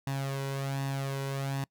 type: tone with flanger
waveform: sawtooth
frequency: 136.9 Hz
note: C#3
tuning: 21 cents flat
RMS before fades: -33 dBFS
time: 0.07-1.64 s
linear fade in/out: 2 ms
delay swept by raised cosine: 1.1 to 2.04 ms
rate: 1.3 Hz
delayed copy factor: +0.6
effects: noise-tail reverb RT60 0.1 s tail -25 dB re dry